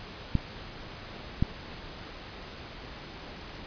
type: clicks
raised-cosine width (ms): 5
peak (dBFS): -11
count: 2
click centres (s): 0.353 / 1.425
effects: pink hiss -43 dBFS RMS until 3.66 s + resampled to 11025 Hz